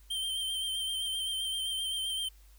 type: tone with vibrato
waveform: square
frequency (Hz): 3136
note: G7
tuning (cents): 0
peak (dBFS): -32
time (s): 0.1-2.29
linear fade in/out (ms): 10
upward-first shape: triangle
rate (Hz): 7.7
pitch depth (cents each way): 35
effects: added 50 Hz sine -54 dBFS peak until 2.58 s + white hiss -65 dBFS RMS until 2.58 s